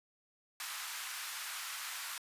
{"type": "high-pass noise", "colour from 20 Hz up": "pink", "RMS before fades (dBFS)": -42, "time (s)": [0.6, 2.18], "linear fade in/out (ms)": 2, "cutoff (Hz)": 1100, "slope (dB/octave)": 24, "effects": ["resampled to 32000 Hz"]}